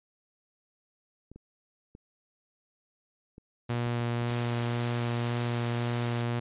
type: clicks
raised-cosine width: 3 ms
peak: -34 dBFS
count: 9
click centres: 1.316 / 1.36 / 1.951 / 3.381 / 3.745 / 3.866 / 4.004 / 4.219 / 4.307 s
type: tone with vibrato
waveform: sawtooth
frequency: 119.3 Hz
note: A#2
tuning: 41 cents sharp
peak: -24 dBFS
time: 3.69-6.4 s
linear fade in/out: 10 ms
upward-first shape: sine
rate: 1.9 Hz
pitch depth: 8 cents each way
type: noise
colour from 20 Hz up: white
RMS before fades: -40 dBFS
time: 4.27-6.23 s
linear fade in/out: 20 ms
effects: resampled to 8000 Hz